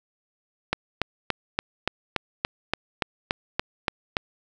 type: click train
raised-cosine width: 0.3 ms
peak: -6 dBFS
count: 13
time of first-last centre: 0.73-4.168 s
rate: 3.49 Hz
effects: none